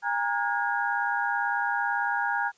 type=tone cluster; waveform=sine; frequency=812 / 930 / 1436 / 1645 Hz; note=G#5 / A#5 / F6 / G#6; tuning=-39 / -4 / +48 / -17 cents; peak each=-30 dBFS; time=0.02-2.52 s; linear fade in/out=50 ms; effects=white hiss -63 dBFS RMS until 2.57 s + resampled to 16000 Hz